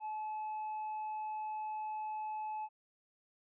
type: tone with tanh clipping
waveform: sine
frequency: 860 Hz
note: A5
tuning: 40 cents flat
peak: -38 dBFS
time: 0-2.69 s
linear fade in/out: 50 ms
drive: 2 dB
effects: resampled to 8000 Hz